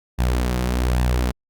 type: tone with flanger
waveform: sawtooth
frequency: 61.74 Hz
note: B1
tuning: in tune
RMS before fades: -20 dBFS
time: 0.18-1.32 s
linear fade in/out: 20 ms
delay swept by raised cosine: 1.1 to 5.7 ms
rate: 1.2 Hz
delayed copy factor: +0.5
effects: Opus 48 kbps